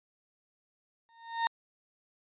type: tone with exponential growth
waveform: 35% pulse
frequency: 920 Hz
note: A#5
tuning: 23 cents flat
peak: -22 dBFS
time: 1.09-1.47 s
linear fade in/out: 0 ms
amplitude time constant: 82 ms
effects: resampled to 8000 Hz